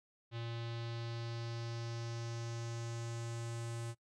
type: tone with low-pass filter sweep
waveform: square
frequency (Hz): 116.54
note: A#2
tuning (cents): 0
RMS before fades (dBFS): -42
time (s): 0.31-3.95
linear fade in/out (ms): 50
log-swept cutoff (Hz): 3600 to 8800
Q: 2.6
effects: noise-tail reverb RT60 0.1 s tail -21 dB re dry